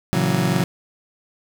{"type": "chord", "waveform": "35% pulse", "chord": "F# dominant seventh", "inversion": "first", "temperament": "just", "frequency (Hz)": [115.62, 138.75, 166.5, 185], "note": ["A#2", "C#3", "E3", "F#3"], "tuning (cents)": [-14, 2, 18, 0], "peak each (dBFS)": [-25, -21, -21, -20], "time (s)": [0.13, 0.64], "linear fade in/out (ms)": 0, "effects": []}